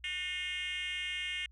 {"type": "tone with frequency modulation", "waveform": "sine", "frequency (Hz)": 2489, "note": "D#7", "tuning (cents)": 0, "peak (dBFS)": -32, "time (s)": [0.04, 1.46], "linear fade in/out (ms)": 2, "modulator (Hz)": 338, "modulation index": 1.9, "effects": ["tanh soft clip ceiling -33 dBFS", "added 60 Hz sine -55 dBFS peak until 1.51 s"]}